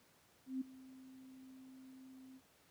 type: tone with ADSR envelope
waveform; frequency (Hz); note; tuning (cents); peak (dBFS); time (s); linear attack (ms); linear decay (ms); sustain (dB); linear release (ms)
sine; 261.6; C4; 0; -35; 0.46-2.41; 150; 10; -19; 49
effects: pink hiss -69 dBFS RMS until 2.7 s + high-pass 100 Hz 12 dB/octave